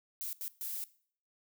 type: noise bursts at uneven times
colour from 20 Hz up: violet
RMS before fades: -39 dBFS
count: 3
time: 0.21-0.33 / 0.41-0.48 / 0.61-0.84 s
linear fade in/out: 0 ms
effects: noise-tail reverb RT60 0.5 s tail -19 dB re dry